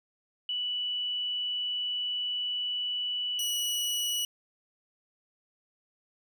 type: tone pair in turn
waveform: sine / sawtooth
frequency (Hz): 2960 / 2933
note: F#7 / F#7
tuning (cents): 0 / -16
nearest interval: unison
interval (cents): 16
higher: first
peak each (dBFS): -29 / -25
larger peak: second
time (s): 0.49-3.39 / 3.39-4.25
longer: first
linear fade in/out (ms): 2
effects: none